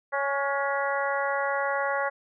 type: harmonic tone with a mistuned harmonic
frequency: 278.4 Hz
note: C#4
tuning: 8 cents sharp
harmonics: 2 / 3 / 4 / 5 / 6 / 7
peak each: -29 / -31 / -32 / -33 / -34 / -34 dBFS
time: 0.12-2.1 s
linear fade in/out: 20 ms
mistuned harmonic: 5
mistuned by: +34 cents
effects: none